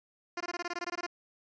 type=tone bursts; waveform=10% pulse; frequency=349.2 Hz; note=F4; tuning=in tune; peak=-25 dBFS; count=13; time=0.37-1.065 s; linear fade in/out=5 ms; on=35 ms; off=20 ms; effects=resampled to 16000 Hz